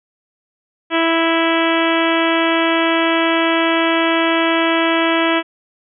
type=harmonic tone; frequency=329.6 Hz; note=E4; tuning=in tune; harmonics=1 / 2 / 3 / 4 / 5 / 6 / 7 / 8 / 9 / 10; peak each=-17 / -20 / -22 / -23 / -24 / -25 / -25 / -26 / -27 / -27 dBFS; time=0.9-5.43 s; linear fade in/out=50 ms; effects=none